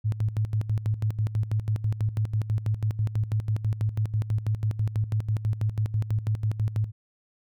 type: tone with tremolo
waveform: sine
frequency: 107.6 Hz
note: A2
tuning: 38 cents flat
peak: -21 dBFS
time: 0.04-6.92 s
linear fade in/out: 20 ms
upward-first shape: square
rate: 6.1 Hz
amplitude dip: 75%
effects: none